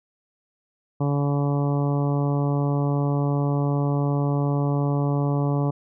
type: harmonic tone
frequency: 142.7 Hz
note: D3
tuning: 49 cents flat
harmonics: 1 / 2 / 3 / 4 / 5 / 6 / 7 / 8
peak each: -21 / -27 / -31 / -33 / -35 / -37 / -38 / -39 dBFS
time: 1-5.71 s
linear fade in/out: 10 ms
effects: none